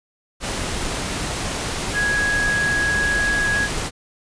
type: tone in noise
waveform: sine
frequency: 1661.2 Hz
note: G#6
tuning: in tune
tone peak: -18 dBFS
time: 1.93-3.69 s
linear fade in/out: 50 ms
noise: pink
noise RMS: -25 dBFS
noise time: 0.4-3.91 s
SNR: +4 dB
effects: resampled to 22050 Hz